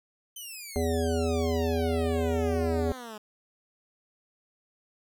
10% pulse exponential sweep, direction down, 3100 to 207.5 Hz, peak -31 dBFS, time 0.36-3.18 s, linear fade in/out 5 ms
harmonic tone, 82.41 Hz, E2, in tune, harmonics 1 / 3 / 5 / 7 / 9, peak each -29 / -31 / -29 / -33 / -37 dBFS, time 0.76-2.92 s, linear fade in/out 0 ms
effects none

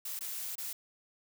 blue noise with dropouts, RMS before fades -39 dBFS, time 0.05-0.73 s, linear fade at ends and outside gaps 5 ms, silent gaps 0.192-0.208 / 0.555-0.581 s, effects none

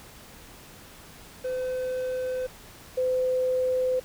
triangle / sine tone pair in turn, 510 / 510 Hz, C5 / C5, -44 / -44 cents, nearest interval unison, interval 0 cents, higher neither, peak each -25 / -22 dBFS, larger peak second, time 1.44-2.47 / 2.97-4 s, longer neither, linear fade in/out 10 ms, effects pink hiss -48 dBFS RMS until 4.04 s

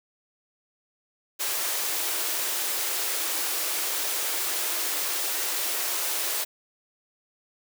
white high-pass noise, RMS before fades -28 dBFS, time 1.39-6.45 s, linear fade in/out 20 ms, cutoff 300 Hz, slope 96 dB/octave, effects none

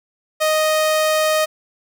sawtooth tone, 622.3 Hz, D#5, in tune, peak -11 dBFS, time 0.4-1.46 s, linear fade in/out 20 ms, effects none

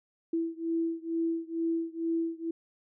sine beating tone pair, 329.6 / 331.8 Hz, E4 / E4, 0 / +11 cents, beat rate 2.2 Hz, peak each -31 / -32 dBFS, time 0.33-2.51 s, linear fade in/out 5 ms, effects none

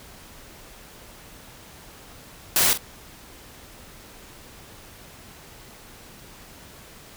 white noise with echo, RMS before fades -19 dBFS, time 2.56-2.73 s, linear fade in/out 0 ms, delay 44 ms, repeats 1, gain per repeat -11 dB, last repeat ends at 2.774 s, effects pink hiss -46 dBFS RMS until 7.16 s

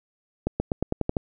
accelerating click train, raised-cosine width 2 ms, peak -10 dBFS, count 8, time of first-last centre 0.47-1.168 s, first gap 130 ms, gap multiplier 0.91, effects none

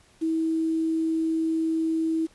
sine tone with quantisation, 322.9 Hz, E4, 36 cents flat, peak -22 dBFS, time 0.21-2.27 s, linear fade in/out 20 ms, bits 8, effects pink hiss -58 dBFS RMS until 2.34 s + resampled to 24000 Hz

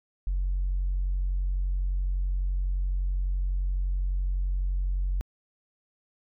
sine tone, 45.9 Hz, F#1, 13 cents flat, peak -23 dBFS, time 0.27-5.21 s, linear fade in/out 0 ms, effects tanh soft clip ceiling -21 dBFS

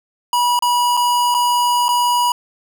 square tone with dropouts, 971 Hz, B5, 30 cents flat, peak -14 dBFS, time 0.33-2.32 s, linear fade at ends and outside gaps 2 ms, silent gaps 0.591-0.623 / 0.969-0.973 / 1.343-1.347 / 1.883-1.889 s, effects none

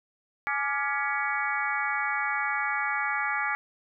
harmonic tone with a mistuned harmonic, 280 Hz, C#4, 18 cents sharp, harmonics 3 / 4 / 5 / 6 / 7 / 8, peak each -33 / -33 / -33 / -33 / -33 / -33 dBFS, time 0.47-3.55 s, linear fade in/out 0 ms, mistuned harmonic 4, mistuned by +88 cents, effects none

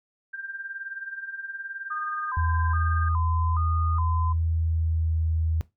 sine tone with tremolo, 1585 Hz, G6, 19 cents sharp, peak -30 dBFS, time 0.33-3.09 s, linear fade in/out 10 ms, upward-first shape triangle, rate 19 Hz, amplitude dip 80%
sine tone with vibrato, 1119 Hz, C#6, 16 cents sharp, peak -29 dBFS, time 1.9-4.33 s, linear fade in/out 10 ms, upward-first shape square, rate 1.2 Hz, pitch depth 160 cents each way
sine tone with pitch glide, 82.41 to 80.57 Hz, E2 to E2, 0 to -39 cents, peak -22 dBFS, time 2.37-5.61 s, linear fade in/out 0 ms, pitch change -39 cents, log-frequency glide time 4.13-5.15 s
effects noise-tail reverb RT60 0.2 s tail -18 dB re dry

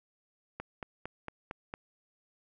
click train, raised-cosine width 0.5 ms, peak -23 dBFS, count 6, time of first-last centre 0.6-1.739 s, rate 4.39 Hz, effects none

